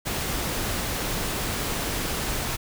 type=noise; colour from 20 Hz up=pink; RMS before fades=-28 dBFS; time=0.05-2.57 s; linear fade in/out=20 ms; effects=none